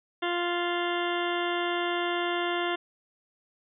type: harmonic tone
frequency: 348.9 Hz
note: F4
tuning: 2 cents flat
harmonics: 1 / 2 / 3 / 4 / 5 / 6 / 8 / 9 / 10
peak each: -30 / -33 / -35 / -36 / -37 / -38 / -39 / -40 / -40 dBFS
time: 0.22-2.76 s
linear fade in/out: 10 ms
effects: none